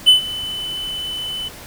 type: tone with ADSR envelope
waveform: triangle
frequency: 3012 Hz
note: F#7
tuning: 30 cents sharp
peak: -3 dBFS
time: 0.06-1.49 s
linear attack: 25 ms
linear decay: 120 ms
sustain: -19 dB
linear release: 15 ms
effects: pink hiss -37 dBFS RMS until 1.66 s